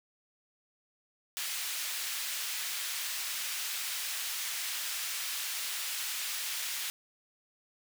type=high-pass noise; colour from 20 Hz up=pink; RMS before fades=-36 dBFS; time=1.37-6.9 s; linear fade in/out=0 ms; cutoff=2200 Hz; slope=12 dB/octave; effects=none